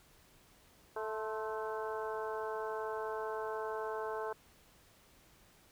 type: harmonic tone with a mistuned harmonic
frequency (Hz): 218.9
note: A3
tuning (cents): -9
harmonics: 2 / 3 / 4 / 5 / 6 / 7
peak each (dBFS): -39 / -44 / -43 / -45 / -49 / -48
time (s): 0.96-4.33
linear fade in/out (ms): 5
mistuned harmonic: 5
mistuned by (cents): -49
effects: pink hiss -64 dBFS RMS until 5.71 s